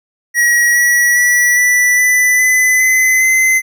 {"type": "tone with pitch steps", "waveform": "square", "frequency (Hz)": [1910, 1930, 1950.1, 1970.5, 1991.1, 2012, 2033, 2054], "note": ["A#6", "B6", "B6", "B6", "B6", "B6", "B6", "C7"], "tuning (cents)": [42, -40, -22, -4, 14, 32, 50, -33], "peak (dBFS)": -9, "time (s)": [0.34, 3.62], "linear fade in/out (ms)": 50, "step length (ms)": 410, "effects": []}